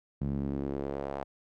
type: tone with band-pass filter sweep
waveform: sawtooth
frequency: 69.3 Hz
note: C#2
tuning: in tune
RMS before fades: -34 dBFS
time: 0.21-1.24 s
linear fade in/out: 5 ms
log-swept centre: 170 to 740 Hz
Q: 1.8
effects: none